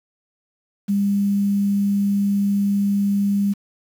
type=tone with quantisation; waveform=sine; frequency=200.7 Hz; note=G3; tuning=41 cents sharp; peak=-16 dBFS; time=0.88-3.54 s; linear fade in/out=20 ms; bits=7; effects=none